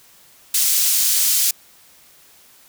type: high-pass noise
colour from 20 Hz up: pink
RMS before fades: -17 dBFS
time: 0.54-1.51 s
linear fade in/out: 5 ms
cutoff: 5900 Hz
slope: 12 dB/octave
effects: white hiss -50 dBFS RMS until 2.68 s